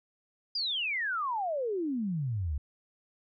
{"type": "exponential sweep", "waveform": "sine", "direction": "down", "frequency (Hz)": [4978, 67], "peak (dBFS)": -29, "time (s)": [0.55, 2.58], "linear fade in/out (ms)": 5, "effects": []}